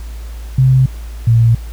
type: tone pair in turn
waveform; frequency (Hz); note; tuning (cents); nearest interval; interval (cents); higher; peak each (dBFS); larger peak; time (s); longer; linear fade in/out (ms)
sine; 130.81 / 115.15; C3 / A#2; 0 / -21; major second; 221; first; -6; neither; 0.58-0.86 / 1.27-1.55; neither; 5
effects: added 56 Hz sine -24 dBFS peak until 1.72 s + pink hiss -41 dBFS RMS until 1.72 s